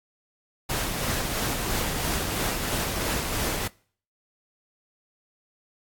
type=noise with tremolo; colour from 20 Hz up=pink; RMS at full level=-27 dBFS; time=0.69-3.68 s; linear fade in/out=10 ms; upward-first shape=sine; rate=3 Hz; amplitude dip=30%; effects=noise-tail reverb RT60 0.5 s tail -23 dB re dry + AAC 64 kbps